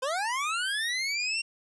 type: linear sweep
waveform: 25% pulse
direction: up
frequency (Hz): 497 to 2766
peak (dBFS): -24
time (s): 0.02-1.42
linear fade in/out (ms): 10
effects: resampled to 24000 Hz + 11-bit